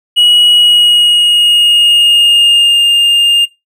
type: tone with pitch glide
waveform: triangle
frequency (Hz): 2910 to 2814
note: F#7 to F7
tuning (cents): -29 to +12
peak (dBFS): -3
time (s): 0.16-3.46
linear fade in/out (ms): 20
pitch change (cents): -59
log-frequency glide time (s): 0.52-2.84
effects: noise-tail reverb RT60 0.2 s tail -21 dB re dry